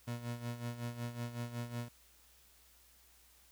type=tone with tremolo; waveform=30% pulse; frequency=119.3 Hz; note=A#2; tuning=41 cents sharp; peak=-34 dBFS; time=0.07-1.89 s; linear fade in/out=10 ms; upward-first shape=sine; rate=5.4 Hz; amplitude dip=70%; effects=added 60 Hz sine -69 dBFS peak until 3.51 s + white hiss -65 dBFS RMS until 3.51 s